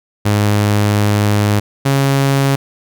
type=tone pair in turn; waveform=sawtooth; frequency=103.7 / 137.51 Hz; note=G#2 / C#3; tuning=-2 / -14 cents; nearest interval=perfect fourth; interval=488 cents; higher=second; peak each=-7 dBFS; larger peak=neither; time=0.25-1.6 / 1.85-2.56 s; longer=first; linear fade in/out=10 ms; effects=none